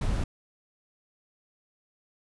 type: noise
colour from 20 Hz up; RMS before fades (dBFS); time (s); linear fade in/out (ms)
brown; -27; 0.01-0.24; 5
effects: resampled to 24000 Hz